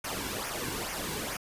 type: noise with flanger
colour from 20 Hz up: pink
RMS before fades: -35 dBFS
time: 0.04-1.37 s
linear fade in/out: 5 ms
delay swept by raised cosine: 0.24 to 1.64 ms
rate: 2.3 Hz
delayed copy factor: -0.65
effects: resampled to 32000 Hz